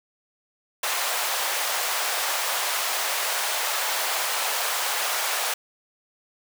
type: high-pass noise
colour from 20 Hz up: pink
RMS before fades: -26 dBFS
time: 0.83-5.54 s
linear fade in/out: 5 ms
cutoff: 630 Hz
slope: 24 dB/octave
effects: none